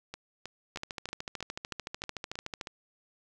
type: two click trains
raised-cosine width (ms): 0.2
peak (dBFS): -19 / -22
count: 26 / 9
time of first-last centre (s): 0.76-2.612 / 0.14-2.672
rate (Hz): 13.5 / 3.16
effects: 10-bit